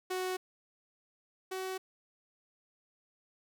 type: tone pair in turn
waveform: sawtooth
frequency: 370 / 376.3 Hz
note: F#4 / F#4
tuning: 0 / +29 cents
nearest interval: unison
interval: 29 cents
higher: second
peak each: -29 / -32 dBFS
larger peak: first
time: 0.1-0.37 / 1.51-1.78 s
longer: neither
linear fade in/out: 10 ms
effects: none